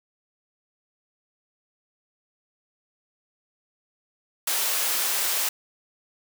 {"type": "high-pass noise", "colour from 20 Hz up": "white", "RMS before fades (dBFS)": -25, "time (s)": [4.47, 5.49], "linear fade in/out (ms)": 5, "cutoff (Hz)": 480, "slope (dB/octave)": 12, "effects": []}